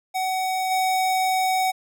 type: tone with level steps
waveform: square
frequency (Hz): 751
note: F#5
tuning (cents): +26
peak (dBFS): -23 / -20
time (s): 0.14-1.72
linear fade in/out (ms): 20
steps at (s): 0.7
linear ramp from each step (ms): 20
effects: none